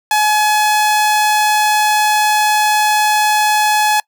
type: tone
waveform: sawtooth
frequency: 848 Hz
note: G#5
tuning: 36 cents sharp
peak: -7 dBFS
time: 0.11-4 s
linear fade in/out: 2 ms
effects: noise-tail reverb RT60 0.1 s tail -26 dB re dry